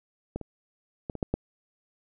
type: clicks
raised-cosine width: 2 ms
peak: -18 / -24 / -19 / -22 / -13 / -12 dBFS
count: 6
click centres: 0.36 / 0.413 / 1.098 / 1.153 / 1.228 / 1.34 s
effects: none